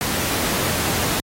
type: noise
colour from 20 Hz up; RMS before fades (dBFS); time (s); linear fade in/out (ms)
pink; -22; 0.01-1.2; 0
effects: high-pass 80 Hz 12 dB/octave + AAC 48 kbps